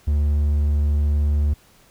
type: tone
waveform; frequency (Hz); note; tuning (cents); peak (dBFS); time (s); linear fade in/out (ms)
triangle; 73.42; D2; 0; -14; 0.07-1.54; 10
effects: pink hiss -54 dBFS RMS until 1.9 s